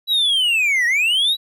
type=linear two-way sweep; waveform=triangle; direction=down then up; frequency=3951 to 1849 to 3951 Hz; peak=-13 dBFS; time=0.07-1.37 s; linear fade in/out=50 ms; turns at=0.86 s; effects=none